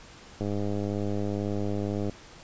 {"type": "click train", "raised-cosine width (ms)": 2, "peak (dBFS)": -18, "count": 173, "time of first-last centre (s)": [0.41, 2.096], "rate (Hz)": 102, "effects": ["pink hiss -49 dBFS RMS until 2.43 s", "resampled to 16000 Hz"]}